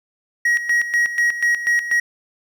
triangle tone with tremolo, 1900 Hz, A#6, 33 cents sharp, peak -12 dBFS, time 0.45-2 s, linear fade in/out 5 ms, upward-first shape square, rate 4.1 Hz, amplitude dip 70%, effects none

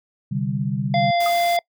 sine chord, C suspended second, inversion none, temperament just, 130.81 / 147.16 / 196.22 Hz, C3 / D3 / G3, 0 / +4 / +2 cents, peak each -25 dBFS, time 0.31-1.11 s, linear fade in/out 10 ms
harmonic tone, 692 Hz, F5, 16 cents flat, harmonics 1 / 3 / 5 / 7, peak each -17 / -27 / -31 / -34 dBFS, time 0.94-1.59 s, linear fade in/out 2 ms
white noise, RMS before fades -34 dBFS, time 1.2-1.57 s, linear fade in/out 5 ms
sine tone with exponential decay, 1250 Hz, D#6, 8 cents sharp, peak -22 dBFS, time 1.26-1.34 s, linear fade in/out 2 ms, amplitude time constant 17 ms
effects noise-tail reverb RT60 0.1 s tail -24 dB re dry

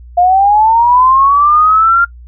sine linear sweep, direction up, 697 to 1400 Hz, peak -5 dBFS, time 0.17-2.05 s, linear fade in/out 10 ms, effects noise-tail reverb RT60 0.1 s tail -21 dB re dry + added 60 Hz sine -31 dBFS peak until 2.27 s

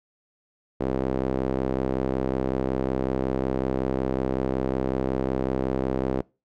sawtooth tone with band-pass filter, 65.41 Hz, C2, in tune, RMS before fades -26 dBFS, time 0.8-6.22 s, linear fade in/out 10 ms, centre 410 Hz, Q 1.4, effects noise-tail reverb RT60 0.3 s tail -25 dB re dry

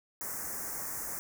white band-stop noise, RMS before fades -38 dBFS, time 0.21-1.19 s, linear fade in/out 0 ms, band 2000 to 5700 Hz, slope 48 dB/octave, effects none

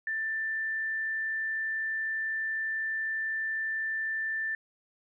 sine tone, 1774 Hz, A6, 14 cents sharp, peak -29 dBFS, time 0.07-4.55 s, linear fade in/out 2 ms, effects none

